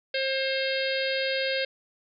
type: harmonic tone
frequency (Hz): 533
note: C5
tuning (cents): +32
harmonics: 1 / 3 / 4 / 5 / 6 / 7 / 8 / 9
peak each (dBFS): -28 / -33 / -34 / -35 / -36 / -36 / -37 / -38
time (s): 0.14-1.65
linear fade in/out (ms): 5
effects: none